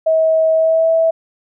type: tone with pitch glide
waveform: sine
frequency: 641 to 653 Hz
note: E5 to E5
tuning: -49 to -17 cents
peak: -10 dBFS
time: 0.06-1.11 s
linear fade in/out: 10 ms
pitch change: +32 cents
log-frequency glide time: 0.53-0.89 s
effects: none